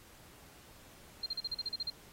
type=tone bursts; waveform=sine; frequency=4186 Hz; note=C8; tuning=in tune; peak=-33 dBFS; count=10; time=1.23-1.901 s; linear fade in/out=5 ms; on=32 ms; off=39 ms; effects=pink hiss -58 dBFS RMS until 2.12 s + AAC 48 kbps